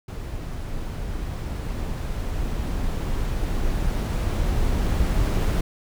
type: noise with level ramp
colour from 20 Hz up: brown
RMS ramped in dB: -31 to -20 dBFS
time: 0.08-5.61 s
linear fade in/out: 5 ms
effects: none